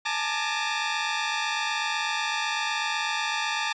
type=tone cluster; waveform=15% pulse; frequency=852 / 900 / 1193 / 1874 Hz; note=G#5 / A5 / D6 / A#6; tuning=+44 / +39 / +27 / +9 cents; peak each=-24 / -24 / -25 / -31 dBFS; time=0.05-3.73 s; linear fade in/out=10 ms; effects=resampled to 16000 Hz